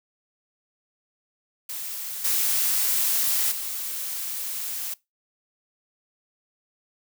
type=noise with level steps; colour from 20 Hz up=blue; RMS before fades=-33 / -23 / -31 dBFS; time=1.69-4.94 s; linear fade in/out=5 ms; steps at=2.24 / 3.51 s; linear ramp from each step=10 ms; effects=noise-tail reverb RT60 0.2 s tail -21 dB re dry

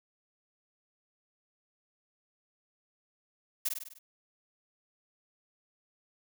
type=noise with echo; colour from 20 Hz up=blue; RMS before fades=-30 dBFS; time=3.65-3.69 s; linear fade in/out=10 ms; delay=50 ms; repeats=6; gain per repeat=-4 dB; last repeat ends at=3.99 s; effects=none

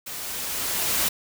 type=noise with level ramp; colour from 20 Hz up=white; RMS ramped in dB=-35 to -22 dBFS; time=0.06-1.09 s; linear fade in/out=10 ms; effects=none

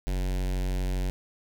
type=tone with notch filter; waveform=square; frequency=46.25 Hz; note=F#1; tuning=in tune; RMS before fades=-28 dBFS; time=0.07-1.1 s; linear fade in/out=0 ms; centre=1200 Hz; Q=1.7; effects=none

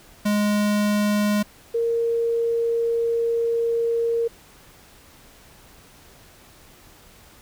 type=tone pair in turn; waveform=square / sine; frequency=207.7 / 463.9 Hz; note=G#3 / A#4; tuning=0 / -8 cents; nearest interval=octave + major second; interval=1392 cents; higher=second; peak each=-19 dBFS; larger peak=neither; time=0.25-1.43 / 1.74-4.28 s; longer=second; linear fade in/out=10 ms; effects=pink hiss -50 dBFS RMS until 7.41 s

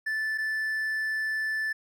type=tone pair in turn; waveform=triangle; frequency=1754 / 1754 Hz; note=A6 / A6; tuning=-6 / -6 cents; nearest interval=unison; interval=0 cents; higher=neither; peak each=-25 dBFS; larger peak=neither; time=0.06-0.38 / 0.38-1.73 s; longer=second; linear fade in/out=10 ms; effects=none

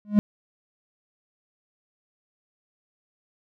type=tone with exponential growth; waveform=triangle; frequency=207.7 Hz; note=G#3; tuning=in tune; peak=-8 dBFS; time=0.05-0.19 s; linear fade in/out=0 ms; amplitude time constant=29 ms; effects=none

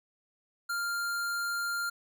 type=tone; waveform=square; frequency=1396.9 Hz; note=F6; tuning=in tune; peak=-31 dBFS; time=0.69-1.9 s; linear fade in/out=10 ms; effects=none

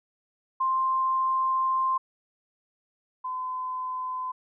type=tone pair in turn; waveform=sine; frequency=1049 / 1020.9 Hz; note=C6 / C6; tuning=+4 / -43 cents; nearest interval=unison; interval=47 cents; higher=first; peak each=-22 / -29 dBFS; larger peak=first; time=0.6-1.98 / 3.24-4.32 s; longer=first; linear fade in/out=10 ms; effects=none

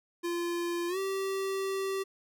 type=tone with pitch glide; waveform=square; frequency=345 to 387.2 Hz; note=F4 to G4; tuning=-21 to -21 cents; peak=-31 dBFS; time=0.23-2.04 s; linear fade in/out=20 ms; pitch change=+200 cents; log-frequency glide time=0.88-0.98 s; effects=none

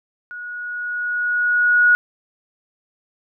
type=tone with level ramp; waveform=sine; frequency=1455 Hz; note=F#6; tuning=29 cents flat; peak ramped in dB=-30 to -9 dBFS; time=0.31-1.95 s; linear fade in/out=0 ms; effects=none

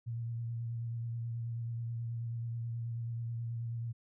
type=tone with vibrato; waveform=sine; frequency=116.54 Hz; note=A#2; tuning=in tune; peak=-35 dBFS; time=0.06-3.93 s; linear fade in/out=20 ms; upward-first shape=sine; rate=9.3 Hz; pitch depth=23 cents each way; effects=none

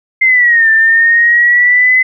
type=exponential two-way sweep; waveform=sine; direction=down then up; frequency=2100 to 1775 to 2035 Hz; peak=-5 dBFS; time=0.21-2.03 s; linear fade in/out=10 ms; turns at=0.7 s; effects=none

